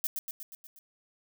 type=noise with echo; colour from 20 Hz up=violet; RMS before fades=-30 dBFS; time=0.04-0.07 s; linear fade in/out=0 ms; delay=120 ms; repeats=6; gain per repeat=-4 dB; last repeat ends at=0.79 s; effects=none